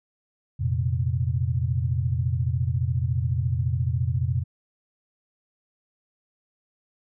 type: chord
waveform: sine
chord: F suspended fourth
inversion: none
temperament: equal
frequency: 87.31 / 116.54 / 130.81 Hz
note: F2 / Bb2 / C3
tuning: 0 / 0 / 0 cents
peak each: -26 dBFS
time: 0.59-4.44 s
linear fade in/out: 20 ms
effects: none